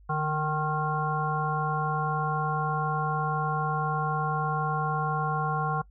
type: harmonic tone with a mistuned harmonic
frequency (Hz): 154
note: D#3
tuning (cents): -17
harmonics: 1 / 3 / 5 / 7 / 9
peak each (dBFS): -29 / -36 / -31 / -31 / -34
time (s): 0.09-5.82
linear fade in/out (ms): 10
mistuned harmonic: 1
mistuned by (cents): -26
effects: noise-tail reverb RT60 0.1 s tail -21 dB re dry + added 50 Hz sine -51 dBFS peak until 5.9 s